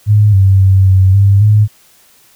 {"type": "tone with pitch steps", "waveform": "sine", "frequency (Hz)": [104.9, 96.6, 95.8, 94.7, 99.4, 105.8], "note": ["G#2", "G2", "G2", "F#2", "G2", "G#2"], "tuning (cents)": [18, -25, -39, 41, 25, 33], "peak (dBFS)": -4, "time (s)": [0.06, 1.68], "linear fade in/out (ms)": 50, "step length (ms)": 270, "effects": ["white hiss -47 dBFS RMS until 2.35 s"]}